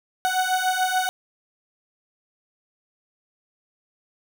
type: beating tone pair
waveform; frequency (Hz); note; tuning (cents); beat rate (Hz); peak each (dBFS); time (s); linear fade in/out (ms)
30% pulse; 740 / 746.9; F#5 / F#5; 0 / +16; 6.9; -21; 0.25-1.09; 0
effects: none